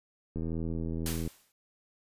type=click train; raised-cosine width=3 ms; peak=-23 dBFS; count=76; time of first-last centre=0.36-1.276 s; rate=81.9 Hz
type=noise with exponential decay; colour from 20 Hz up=white; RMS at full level=-33 dBFS; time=1.06-1.52 s; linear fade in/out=1 ms; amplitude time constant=99 ms
effects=resampled to 32000 Hz